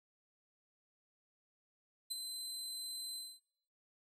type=tone with ADSR envelope; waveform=25% pulse; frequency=4061 Hz; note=B7; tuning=48 cents sharp; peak=-31 dBFS; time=2.1-3.4 s; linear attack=15 ms; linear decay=19 ms; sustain=-6 dB; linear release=240 ms; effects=noise-tail reverb RT60 0.9 s tail -26 dB re dry